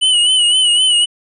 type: tone with vibrato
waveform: square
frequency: 2960 Hz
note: F#7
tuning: in tune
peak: -10 dBFS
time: 0.01-1.06 s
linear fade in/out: 20 ms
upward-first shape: sine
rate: 3.9 Hz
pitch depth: 60 cents each way
effects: resampled to 24000 Hz